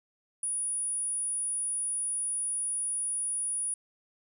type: tone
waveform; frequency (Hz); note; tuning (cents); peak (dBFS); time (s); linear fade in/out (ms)
sine; 9720; D#9; -42; -29; 0.43-3.74; 2
effects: none